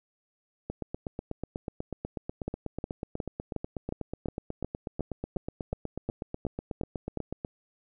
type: two click trains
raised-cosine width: 2 ms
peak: -18 / -20 dBFS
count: 14 / 56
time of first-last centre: 2.48-7.173 / 0.7-7.448 s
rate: 2.77 / 8.15 Hz
effects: none